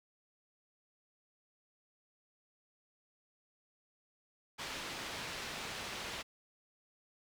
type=low-pass noise; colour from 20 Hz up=white; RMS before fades=-43 dBFS; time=4.58-6.23 s; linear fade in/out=20 ms; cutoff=3800 Hz; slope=12 dB/octave; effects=none